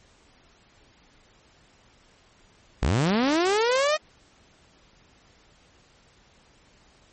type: linear sweep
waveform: sawtooth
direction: up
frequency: 46.23 to 629 Hz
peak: -16 dBFS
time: 2.82-3.97 s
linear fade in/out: 10 ms
effects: pink hiss -58 dBFS RMS until 7.12 s + MP3 32 kbps